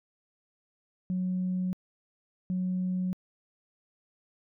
sine tone pair in turn, 183.5 / 183.5 Hz, F#3 / F#3, -14 / -14 cents, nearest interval unison, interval 0 cents, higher neither, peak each -26 dBFS, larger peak neither, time 1.1-1.73 / 2.5-3.13 s, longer neither, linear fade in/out 0 ms, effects tanh soft clip ceiling -23 dBFS

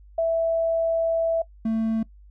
sine / triangle tone pair in turn, 659.3 / 223 Hz, E5 / A3, 0 / +23 cents, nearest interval octave + perfect fifth, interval 1877 cents, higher first, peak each -19 dBFS, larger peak neither, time 0.18-1.42 / 1.65-2.03 s, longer first, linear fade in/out 5 ms, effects noise-tail reverb RT60 0.1 s tail -21 dB re dry + added 50 Hz sine -46 dBFS peak until 2.3 s

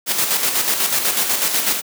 white noise with tremolo, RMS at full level -17 dBFS, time 0.06-1.82 s, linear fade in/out 50 ms, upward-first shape square, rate 8.1 Hz, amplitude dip 45%, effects high-pass 200 Hz 12 dB/octave

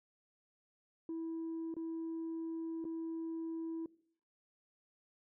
sine tone with dropouts, 327.3 Hz, E4, 12 cents flat, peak -36 dBFS, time 1.09-3.86 s, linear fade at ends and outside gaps 2 ms, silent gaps 1.741-1.766 / 2.843-2.851 s, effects noise-tail reverb RT60 0.6 s tail -22 dB re dry + tanh soft clip ceiling -36 dBFS

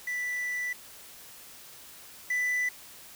triangle tone pair in turn, 1975 / 1987.6 Hz, B6 / B6, 0 / +11 cents, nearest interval unison, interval 11 cents, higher second, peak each -28 / -24 dBFS, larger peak second, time 0.07-0.73 / 2.3-2.69 s, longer first, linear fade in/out 5 ms, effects white hiss -49 dBFS RMS until 3.15 s

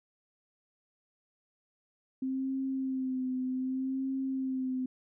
sine tone with vibrato, 261.4 Hz, C4, 1 cent flat, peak -30 dBFS, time 2.22-4.86 s, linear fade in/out 5 ms, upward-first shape sine, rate 0.65 Hz, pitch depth 35 cents each way, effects none

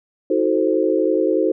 sine chord, D# diminished seventh, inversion none, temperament equal with one note detuned, 318.6 / 370 / 440 / 523.3 Hz, D#4 / F#4 / A4 / C5, +41 / 0 / 0 / 0 cents, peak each -20 / -20 / -21 / -21 dBFS, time 0.3-1.52 s, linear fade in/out 5 ms, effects none

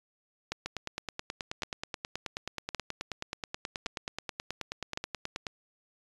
two click trains, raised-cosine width 0.2 ms, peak -15 / -17 dBFS, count 5 / 46, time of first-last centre 0.52-4.974 / 0.66-5.468 s, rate 0.898 / 9.36 Hz, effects resampled to 24000 Hz

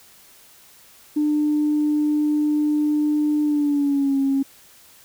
sine tone with pitch glide, 299.3 to 272.9 Hz, D4 to C#4, +33 to -27 cents, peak -16 dBFS, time 1.16-4.43 s, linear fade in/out 10 ms, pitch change -160 cents, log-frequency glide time 3.43-4.18 s, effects tanh soft clip ceiling -12 dBFS + white hiss -50 dBFS RMS until 5.04 s

